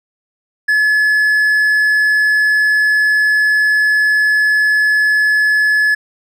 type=tone; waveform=triangle; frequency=1711 Hz; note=A6; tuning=49 cents flat; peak=-8 dBFS; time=0.68-5.95 s; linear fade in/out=10 ms; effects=none